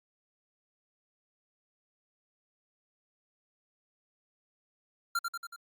square tone with echo, 1379 Hz, F6, 22 cents flat, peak -28 dBFS, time 5.15-5.19 s, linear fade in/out 5 ms, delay 93 ms, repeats 4, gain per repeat -4 dB, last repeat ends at 5.562 s, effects Opus 48 kbps

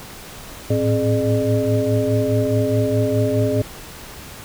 sine tone cluster, 107.6 / 112.4 / 265.6 / 420.4 / 601 Hz, A2 / A2 / C4 / G#4 / D5, -38 / +37 / +26 / +21 / +40 cents, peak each -22 dBFS, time 0.7-3.62 s, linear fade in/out 5 ms, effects pink hiss -37 dBFS RMS until 4.44 s

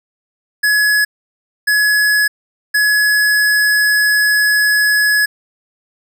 square tone bursts at uneven times, 1692 Hz, G#6, 32 cents sharp, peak -11 dBFS, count 3, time 0.63-1.05 / 1.67-2.28 / 2.74-5.26 s, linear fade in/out 10 ms, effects none

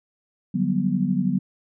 sine chord, G major seventh, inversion second, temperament just, 147 / 183.75 / 196 / 245 Hz, D3 / F#3 / G3 / B3, +2 / -12 / 0 / -14 cents, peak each -29 / -23 / -25 / -25 dBFS, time 0.54-1.39 s, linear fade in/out 10 ms, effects none

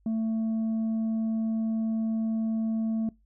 sine tone with tanh clipping, 222.7 Hz, A3, 21 cents sharp, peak -26 dBFS, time 0.06-3.09 s, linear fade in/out 2 ms, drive 3 dB, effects noise-tail reverb RT60 0.2 s tail -23 dB re dry + added 50 Hz sine -61 dBFS peak until 3.25 s

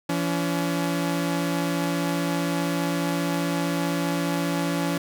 sawtooth tone pair together, 169.48 / 283.8 Hz, E3 / C#4, +48 / +41 cents, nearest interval major sixth, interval 893 cents, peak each -22 dBFS, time 0.09-4.98 s, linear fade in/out 5 ms, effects none

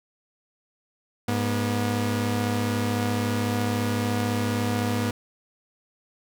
sawtooth tone pair together, 103.83 / 241.7 Hz, G#2 / B3, 0 / -37 cents, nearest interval octave + minor third, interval 1463 cents, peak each -22 / -22 dBFS, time 1.28-5.11 s, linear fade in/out 5 ms, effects none

